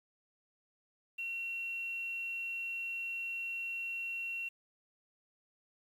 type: tone with quantisation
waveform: sine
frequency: 2730 Hz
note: F7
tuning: 40 cents flat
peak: -36 dBFS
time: 1.18-4.49 s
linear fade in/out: 10 ms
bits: 10
effects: none